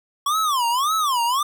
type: tone with vibrato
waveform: square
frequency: 1101 Hz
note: C#6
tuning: 12 cents flat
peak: -19 dBFS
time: 0.26-1.43 s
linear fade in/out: 5 ms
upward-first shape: sine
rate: 1.8 Hz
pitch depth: 290 cents each way
effects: none